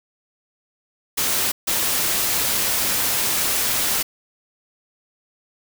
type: noise bursts at uneven times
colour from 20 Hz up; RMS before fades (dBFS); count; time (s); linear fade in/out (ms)
white; -21; 2; 1.17-1.52 / 1.67-4.03; 10
effects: none